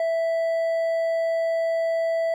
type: tone with hard clipping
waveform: triangle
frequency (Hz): 659.3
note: E5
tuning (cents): 0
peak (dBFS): -22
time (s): 0-2.34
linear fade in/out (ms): 2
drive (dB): 7
effects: none